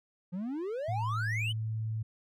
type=exponential sweep; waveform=triangle; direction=up; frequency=170 to 3136 Hz; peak=-31 dBFS; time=0.32-1.53 s; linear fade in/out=20 ms
type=tone; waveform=sine; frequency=110.3 Hz; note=A2; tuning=5 cents sharp; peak=-31 dBFS; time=0.88-2.03 s; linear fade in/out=10 ms
effects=none